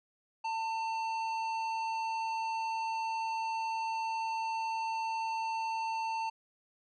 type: tone with tanh clipping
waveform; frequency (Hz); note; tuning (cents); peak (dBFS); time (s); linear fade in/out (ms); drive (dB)
triangle; 897; A5; +33; -34; 0.44-6.3; 10; 18
effects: low-pass 6000 Hz 12 dB/octave